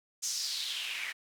white noise with band-pass filter sweep, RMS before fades -36 dBFS, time 0.22-1.13 s, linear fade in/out 20 ms, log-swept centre 6500 to 2000 Hz, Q 3.7, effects none

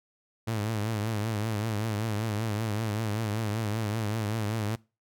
sawtooth tone with vibrato, 108.2 Hz, A2, 29 cents flat, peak -24 dBFS, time 0.47-4.76 s, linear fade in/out 10 ms, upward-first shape triangle, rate 5.2 Hz, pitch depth 110 cents each way, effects noise-tail reverb RT60 0.3 s tail -23 dB re dry

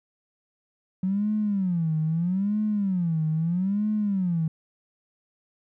triangle tone with vibrato, 182.7 Hz, F#3, 22 cents flat, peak -18 dBFS, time 1.03-4.48 s, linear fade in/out 5 ms, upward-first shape sine, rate 0.78 Hz, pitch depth 270 cents each way, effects tanh soft clip ceiling -20 dBFS

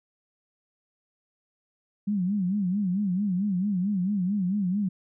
sine tone with vibrato, 192.8 Hz, G3, 28 cents flat, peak -23 dBFS, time 2.07-4.89 s, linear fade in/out 10 ms, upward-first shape sine, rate 4.5 Hz, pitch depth 150 cents each way, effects none

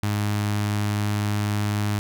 sawtooth tone with notch filter, 103.83 Hz, G#2, in tune, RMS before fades -24 dBFS, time 0.03-1.99 s, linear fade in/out 0 ms, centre 490 Hz, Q 1.6, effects none

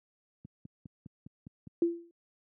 click train, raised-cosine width 5 ms, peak -30 dBFS, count 7, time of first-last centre 0.45-1.672 s, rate 4.91 Hz
sine tone with exponential decay, 340 Hz, F4, 46 cents flat, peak -20 dBFS, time 1.82-2.11 s, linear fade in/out 2 ms, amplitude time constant 61 ms
effects high-pass 150 Hz 12 dB/octave

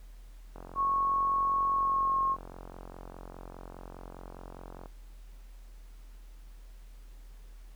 click train, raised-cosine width 1 ms, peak -31 dBFS, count 194, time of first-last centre 0.56-4.858 s, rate 44.9 Hz
sine tone with pitch glide, 1100 to 1079.2 Hz, C#6 to C#6, -14 to -47 cents, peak -25 dBFS, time 0.75-2.37 s, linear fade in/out 50 ms, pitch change -33 cents, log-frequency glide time 1.71-2.2 s
effects added 40 Hz sine -46 dBFS peak until 7.75 s + pink hiss -64 dBFS RMS until 7.75 s

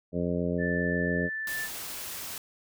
harmonic tone, 87.31 Hz, F2, in tune, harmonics 1 / 2 / 3 / 4 / 5 / 6 / 7, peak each -37 / -30 / -33 / -37 / -34 / -36 / -36 dBFS, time 0.12-1.3 s, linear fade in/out 50 ms
sine tone, 1760 Hz, A6, in tune, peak -31 dBFS, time 0.58-1.69 s, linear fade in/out 50 ms
white noise, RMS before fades -38 dBFS, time 1.47-2.38 s, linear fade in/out 2 ms
effects none

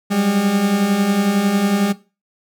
40% pulse beating tone pair, 191.4 / 202.4 Hz, G3 / G#3, -41 / -44 cents, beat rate 11 Hz, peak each -22 / -15 dBFS, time 0.1-1.93 s, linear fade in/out 20 ms, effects noise-tail reverb RT60 0.3 s tail -18 dB re dry

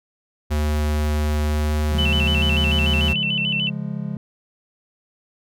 square tone with pitch glide, 75.3 to 75.78 Hz, D2 to D#2, +44 to -45 cents, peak -19 dBFS, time 0.5-3.14 s, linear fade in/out 20 ms, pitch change +11 cents, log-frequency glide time 1.5-1.76 s
triangle chord, Db major, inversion none, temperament just, 138.59 / 173.24 / 207.9 Hz, Db3 / F3 / Ab3, 0 / -14 / +2 cents, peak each -27 dBFS, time 1.92-4.17 s, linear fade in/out 2 ms
sine tone with vibrato, 2843 Hz, F7, 30 cents sharp, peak -20 dBFS, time 1.98-3.7 s, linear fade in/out 10 ms, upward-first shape square, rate 6.8 Hz, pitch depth 96 cents each way
effects none

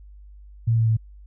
sine tone with pitch steps, 114.7 / 113.06 / 111.43 Hz, A#2 / A2 / A2, -28 / +48 / +22 cents, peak -16 dBFS, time 0.67-0.97 s, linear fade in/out 10 ms, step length 100 ms, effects added 50 Hz sine -42 dBFS peak until 1.26 s

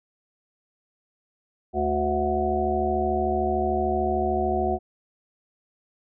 harmonic tone, 73.42 Hz, D2, in tune, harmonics 1 / 3 / 5 / 7 / 9 / 10, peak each -30 / -31 / -26 / -36 / -29 / -26 dBFS, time 1.73-4.79 s, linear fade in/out 50 ms, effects none

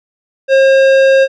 triangle tone with tanh clipping, 537 Hz, C5, 45 cents sharp, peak -7 dBFS, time 0.48-1.28 s, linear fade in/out 50 ms, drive 18 dB, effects none

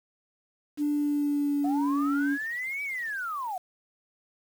sine tone with pitch glide, 293.7 to 283.5 Hz, D4 to C#4, 0 to +39 cents, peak -23 dBFS, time 0.77-2.38 s, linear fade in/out 50 ms, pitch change -61 cents, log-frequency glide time 0.9-1.9 s
sine linear two-way sweep, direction up then down, 699 to 2301 to 699 Hz, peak -30 dBFS, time 1.64-3.58 s, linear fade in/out 5 ms, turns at 2.83 s
effects tanh soft clip ceiling -17 dBFS + 8-bit

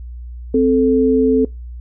sine tone pair together, 260.9 / 438.8 Hz, C4 / A4, -5 / -5 cents, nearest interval major sixth, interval 900 cents, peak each -13 dBFS, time 0.54-1.45 s, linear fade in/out 5 ms, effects noise-tail reverb RT60 0.2 s tail -22 dB re dry + added 60 Hz sine -28 dBFS peak until 1.8 s

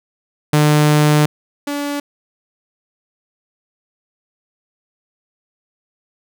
sawtooth tone pair in turn, 150 / 287.6 Hz, D3 / D4, +37 / -36 cents, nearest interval major seventh, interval 1127 cents, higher second, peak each -6 / -16 dBFS, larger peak first, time 0.53-1.26 / 1.67-2 s, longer first, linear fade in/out 5 ms, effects none

